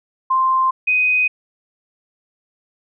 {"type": "tone pair in turn", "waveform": "sine", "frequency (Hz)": [1046.5, 2502], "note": ["C6", "D#7"], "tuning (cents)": [0, 9], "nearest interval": "octave + minor third", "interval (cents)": 1509, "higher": "second", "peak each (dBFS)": -13, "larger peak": "neither", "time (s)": [[0.3, 0.71], [0.87, 1.28]], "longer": "neither", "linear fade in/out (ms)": 10, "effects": []}